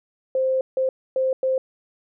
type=tone bursts at uneven times; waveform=sine; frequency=523.3 Hz; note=C5; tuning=in tune; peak=-18 dBFS; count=4; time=0.35-0.61 / 0.77-0.89 / 1.16-1.33 / 1.43-1.58 s; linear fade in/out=2 ms; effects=none